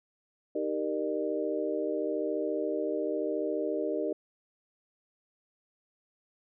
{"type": "chord", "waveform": "sine", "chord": "Eb major seventh", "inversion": "none", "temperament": "equal with one note detuned", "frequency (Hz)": [311.1, 392, 466.2, 602.4], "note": ["Eb4", "G4", "Bb4", "D5"], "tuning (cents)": [0, 0, 0, 44], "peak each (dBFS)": -34, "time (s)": [0.55, 4.13], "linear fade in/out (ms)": 5, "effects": []}